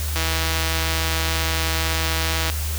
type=click train; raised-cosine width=0.2 ms; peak=-6 dBFS; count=380; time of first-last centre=0.16-2.5 s; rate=162 Hz; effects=added 76 Hz sine -23 dBFS peak until 2.78 s + white hiss -31 dBFS RMS until 2.78 s